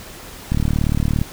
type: click train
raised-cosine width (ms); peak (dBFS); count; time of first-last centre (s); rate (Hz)
5; -6; 27; 0.52-1.215; 37.4
effects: pink hiss -37 dBFS RMS until 1.32 s